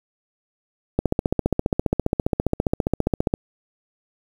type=click train; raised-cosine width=2 ms; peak=-5 dBFS; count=36; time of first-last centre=0.99-3.339 s; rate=14.9 Hz; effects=7-bit